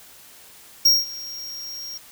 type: tone with ADSR envelope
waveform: square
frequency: 5588 Hz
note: F8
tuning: in tune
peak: -11 dBFS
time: 0.85-1.98 s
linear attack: 8 ms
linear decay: 190 ms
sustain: -21 dB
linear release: 7 ms
effects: white hiss -47 dBFS RMS until 2.11 s